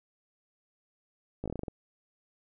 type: slowing click train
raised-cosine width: 2 ms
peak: -22 dBFS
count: 9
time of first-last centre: 1.44-1.682 s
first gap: 17 ms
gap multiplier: 1.16
effects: none